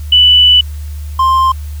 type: tone pair in turn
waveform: sine / triangle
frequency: 2975 / 1051.8 Hz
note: F#7 / C6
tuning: +9 / +9 cents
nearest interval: octave + tritone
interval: 1800 cents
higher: first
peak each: -3 / -5 dBFS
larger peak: first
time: 0.12-0.61 / 1.19-1.52 s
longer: first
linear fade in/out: 5 ms
effects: added 74 Hz sine -20 dBFS peak until 1.8 s + white hiss -41 dBFS RMS until 1.8 s